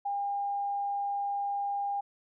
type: tone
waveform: sine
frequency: 805 Hz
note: G5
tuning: 46 cents sharp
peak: -29 dBFS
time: 0.05-2.01 s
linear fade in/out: 10 ms
effects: none